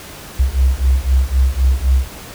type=beating tone pair; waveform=sine; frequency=63.5 / 67.4 Hz; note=B1 / C#2; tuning=+49 / -48 cents; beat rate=3.9 Hz; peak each=-14 dBFS; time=0.39-2.08 s; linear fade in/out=10 ms; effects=pink hiss -34 dBFS RMS until 2.34 s